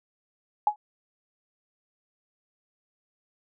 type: tone with exponential decay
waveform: sine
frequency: 840 Hz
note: G#5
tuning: 19 cents sharp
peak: -14 dBFS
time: 0.67-0.76 s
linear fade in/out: 2 ms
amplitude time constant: 19 ms
effects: none

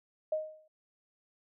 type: tone with exponential decay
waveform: sine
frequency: 622.3 Hz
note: D#5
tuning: in tune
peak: -26 dBFS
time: 0.32-0.68 s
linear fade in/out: 5 ms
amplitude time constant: 78 ms
effects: none

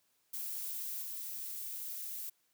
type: noise with level steps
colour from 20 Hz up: violet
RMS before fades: -40 / -42 dBFS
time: 0.33-2.3 s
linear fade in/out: 10 ms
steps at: 1.01 s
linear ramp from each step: 20 ms
effects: white hiss -75 dBFS RMS until 2.53 s + high-pass 80 Hz 12 dB/octave

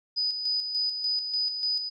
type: tone with tremolo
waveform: sine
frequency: 4978 Hz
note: D#8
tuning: in tune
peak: -24 dBFS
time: 0.16-1.9 s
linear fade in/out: 20 ms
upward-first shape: square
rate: 3.4 Hz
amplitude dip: 50%
effects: none

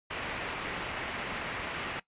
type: low-pass noise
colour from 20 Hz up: white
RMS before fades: -37 dBFS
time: 0.1-2 s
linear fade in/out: 10 ms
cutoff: 2700 Hz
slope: 24 dB/octave
effects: noise-tail reverb RT60 0.1 s tail -19 dB re dry + resampled to 8000 Hz

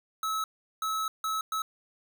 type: tone bursts at uneven times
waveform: square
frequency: 1296 Hz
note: E6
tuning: 30 cents flat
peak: -29 dBFS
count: 4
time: 0.23-0.44 / 0.82-1.08 / 1.24-1.41 / 1.52-1.62 s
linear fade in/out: 2 ms
effects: none

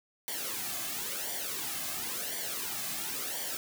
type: noise with flanger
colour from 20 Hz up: white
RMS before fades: -36 dBFS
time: 0.28-3.57 s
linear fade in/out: 0 ms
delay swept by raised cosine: 0.76 to 2.16 ms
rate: 0.96 Hz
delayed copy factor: -0.7
effects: none

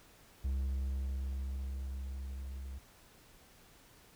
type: tone with level ramp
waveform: triangle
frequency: 66.7 Hz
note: C2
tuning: 34 cents sharp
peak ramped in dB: -29 to -39 dBFS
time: 0.44-2.79 s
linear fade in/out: 10 ms
effects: pink hiss -61 dBFS RMS until 4.15 s

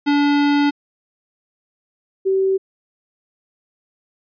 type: tone pair in turn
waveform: square / sine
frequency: 288.2 / 384 Hz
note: D4 / G4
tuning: -33 / -36 cents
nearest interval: perfect fourth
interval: 497 cents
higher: second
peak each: -14 dBFS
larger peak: neither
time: 0.06-0.71 / 2.25-2.58 s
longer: first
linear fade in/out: 20 ms
effects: resampled to 11025 Hz

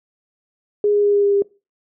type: tone with pitch steps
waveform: sine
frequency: 413.9 / 411.3 / 408.7 / 406.1 / 403.5 / 401 Hz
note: G#4 / G#4 / G#4 / G#4 / G#4 / G4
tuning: -6 / -17 / -28 / -39 / -50 / +39 cents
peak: -13 dBFS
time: 0.84-1.422 s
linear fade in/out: 2 ms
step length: 97 ms
effects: noise-tail reverb RT60 0.3 s tail -22 dB re dry

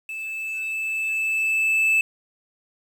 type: tone with level ramp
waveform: triangle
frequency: 2627 Hz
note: E7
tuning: 7 cents flat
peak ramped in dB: -28 to -14 dBFS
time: 0.09-2.01 s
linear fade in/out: 2 ms
effects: 8-bit

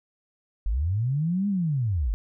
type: linear two-way sweep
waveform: sine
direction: up then down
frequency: 43.27 to 207 to 43.27 Hz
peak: -22 dBFS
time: 0.66-2.14 s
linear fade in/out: 0 ms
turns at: 1.48 s
effects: none

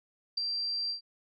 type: tone with ADSR envelope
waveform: sine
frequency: 4714 Hz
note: D8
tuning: 6 cents sharp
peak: -24 dBFS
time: 0.37-1.01 s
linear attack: 10 ms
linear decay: 3 ms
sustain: -6 dB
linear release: 110 ms
effects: none

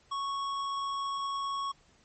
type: tone with hard clipping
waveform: sine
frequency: 1107 Hz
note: C#6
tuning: 3 cents flat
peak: -33 dBFS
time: 0.11-1.72 s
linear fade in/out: 10 ms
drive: 11 dB
effects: pink hiss -64 dBFS RMS until 2.04 s + MP3 32 kbps

